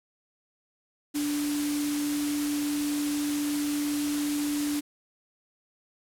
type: tone in noise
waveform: sine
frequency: 292.5 Hz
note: D4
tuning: 7 cents flat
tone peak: -26 dBFS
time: 1.14-4.81 s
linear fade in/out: 20 ms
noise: white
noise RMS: -35 dBFS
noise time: 1.14-4.81 s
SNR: +6 dB
effects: low-pass 12000 Hz 12 dB/octave